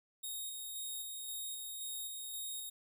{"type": "tone with tremolo", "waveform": "5% pulse", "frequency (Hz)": 3729, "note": "A#7", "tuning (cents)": 0, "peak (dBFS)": -32, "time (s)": [0.23, 2.7], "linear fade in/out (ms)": 10, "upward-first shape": "square", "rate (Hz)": 1.9, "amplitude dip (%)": 25, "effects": []}